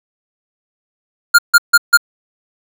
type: tone bursts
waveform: square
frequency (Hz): 1411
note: F6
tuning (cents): +17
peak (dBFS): -4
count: 4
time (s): 1.34-1.974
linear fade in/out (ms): 10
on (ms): 46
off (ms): 150
effects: none